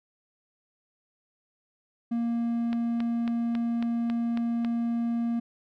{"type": "tone", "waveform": "triangle", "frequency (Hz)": 233.8, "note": "A#3", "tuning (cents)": 5, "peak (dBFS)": -23, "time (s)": [2.11, 5.4], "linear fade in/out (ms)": 10}
{"type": "click train", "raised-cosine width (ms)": 0.3, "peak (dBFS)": -21, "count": 8, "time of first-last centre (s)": [2.73, 4.648], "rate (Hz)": 3.65}
{"effects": []}